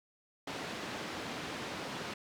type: band-pass noise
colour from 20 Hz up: pink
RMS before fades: -41 dBFS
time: 0.47-2.14 s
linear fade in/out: 5 ms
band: 180 to 4400 Hz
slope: 12 dB/octave
effects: none